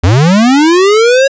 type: linear sweep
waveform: square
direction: up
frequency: 78.5 to 554.4 Hz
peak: -5 dBFS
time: 0.03-1.28 s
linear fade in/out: 10 ms
effects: resampled to 16000 Hz